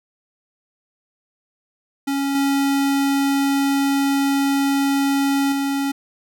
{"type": "tone with level steps", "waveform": "square", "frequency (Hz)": 277.2, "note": "C#4", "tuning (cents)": 0, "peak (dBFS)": [-20, -17, -20], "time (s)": [2.07, 5.92], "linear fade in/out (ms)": 10, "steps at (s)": [2.35, 5.52], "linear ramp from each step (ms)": 2, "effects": []}